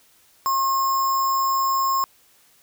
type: tone with sample-and-hold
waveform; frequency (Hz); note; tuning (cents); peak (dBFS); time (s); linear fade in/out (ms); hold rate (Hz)
sine; 1075; C6; +47; -18; 0.46-2.04; 0; 6300
effects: white hiss -57 dBFS RMS until 2.62 s